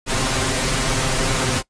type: noise with comb filter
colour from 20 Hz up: pink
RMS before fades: -20 dBFS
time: 0.06-1.63 s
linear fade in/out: 50 ms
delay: 7.6 ms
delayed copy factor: +0.75
effects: noise-tail reverb RT60 0.1 s tail -20 dB re dry + resampled to 22050 Hz